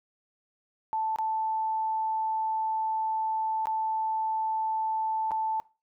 sine tone with dropouts, 880 Hz, A5, in tune, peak -26 dBFS, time 0.93-5.6 s, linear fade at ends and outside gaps 0 ms, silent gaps 1.16-1.186 / 3.656-3.67 / 5.309-5.317 s, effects noise-tail reverb RT60 0.3 s tail -21 dB re dry

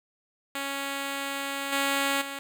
5% pulse tone with level steps, 277.2 Hz, C#4, in tune, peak -19 / -13 / -23 dBFS, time 0.55-2.39 s, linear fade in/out 2 ms, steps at 1.72 / 2.21 s, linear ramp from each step 10 ms, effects none

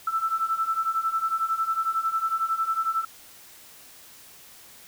sine beating tone pair, 1318.5 / 1329.5 Hz, E6 / E6, 0 / +14 cents, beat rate 11 Hz, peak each -28 / -25 dBFS, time 0.07-3.05 s, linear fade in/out 5 ms, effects white hiss -49 dBFS RMS until 4.87 s

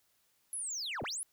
sine linear two-way sweep, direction down then up, 11175 to 36.71 to 11175 Hz, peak -33 dBFS, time 0.53-1.23 s, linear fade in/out 0 ms, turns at 1.03 s, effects tanh soft clip ceiling -35 dBFS + white hiss -73 dBFS RMS until 1.32 s

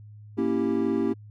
triangle chord, A# diminished seventh, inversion none, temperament equal, 233.1 / 277.2 / 329.6 / 392 Hz, A#3 / C#4 / E4 / G4, 0 / 0 / 0 / 0 cents, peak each -26 dBFS, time 0.37-1.14 s, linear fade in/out 20 ms, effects added 105 Hz sine -43 dBFS peak until 1.3 s

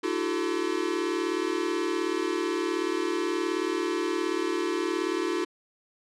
square tone cluster, 302.7 / 340 / 378.7 / 439.2 Hz, D#4 / F4 / F#4 / A4, -48 / -46 / +40 / -3 cents, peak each -35 / -30 / -32 / -35 dBFS, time 0.03-5.45 s, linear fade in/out 10 ms, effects low-pass 7000 Hz 12 dB/octave

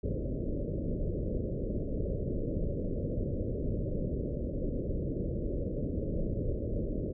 pink low-pass noise, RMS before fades -33 dBFS, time 0.03-7.13 s, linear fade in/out 10 ms, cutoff 590 Hz, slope 96 dB/octave, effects none

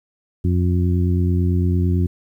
harmonic tone, 89 Hz, F2, 33 cents sharp, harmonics 1 / 2 / 3 / 4, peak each -16 / -22 / -26 / -28 dBFS, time 0.44-2.07 s, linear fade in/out 10 ms, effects 9-bit

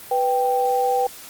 sine tone pair together, 494.2 / 784 Hz, B4 / G5, +1 / 0 cents, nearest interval minor sixth, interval 799 cents, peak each -21 / -19 dBFS, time 0.11-1.07 s, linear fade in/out 5 ms, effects white hiss -40 dBFS RMS until 1.29 s + Opus 32 kbps

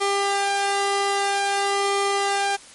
sawtooth tone with flanger, 398.8 Hz, G4, 30 cents sharp, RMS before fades -22 dBFS, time 0-2.57 s, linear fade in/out 20 ms, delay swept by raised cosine 0.92 to 1.51 ms, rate 0.51 Hz, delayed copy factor +0.7, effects white hiss -45 dBFS RMS until 2.74 s + MP3 48 kbps

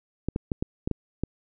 clicks, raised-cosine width 3 ms, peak -13 dBFS, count 7, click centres 0.286 / 0.361 / 0.518 / 0.625 / 0.875 / 0.913 / 1.236 s, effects none

